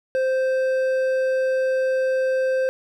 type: tone with hard clipping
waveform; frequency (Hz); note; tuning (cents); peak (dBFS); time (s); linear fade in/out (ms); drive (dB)
triangle; 522; C5; -4; -20; 0.15-2.69; 0; 10
effects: none